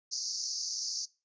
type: band-pass noise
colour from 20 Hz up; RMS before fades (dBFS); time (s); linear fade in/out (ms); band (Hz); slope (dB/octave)
pink; -36; 0.11-1.06; 20; 4600 to 6500; 96
effects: noise-tail reverb RT60 0.3 s tail -22 dB re dry + resampled to 16000 Hz